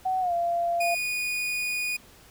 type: tone with pitch glide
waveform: sine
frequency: 750 to 687.8 Hz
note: F#5 to F5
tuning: +23 to -27 cents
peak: -23 dBFS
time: 0.05-0.95 s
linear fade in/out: 10 ms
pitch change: -150 cents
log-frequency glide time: 0.2-0.33 s
type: tone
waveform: 40% pulse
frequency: 2462 Hz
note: D#7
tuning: 19 cents flat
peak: -26 dBFS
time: 0.8-1.97 s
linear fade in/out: 10 ms
effects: pink hiss -53 dBFS RMS until 2.3 s